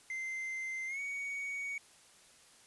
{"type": "tone with pitch glide", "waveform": "triangle", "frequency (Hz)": [2079, 2241], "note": ["C7", "C#7"], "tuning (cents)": [-12, 18], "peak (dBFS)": -35, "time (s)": [0.1, 1.78], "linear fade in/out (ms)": 2, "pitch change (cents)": 130, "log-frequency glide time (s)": [0.87, 1], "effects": ["white hiss -61 dBFS RMS until 2.66 s", "resampled to 24000 Hz"]}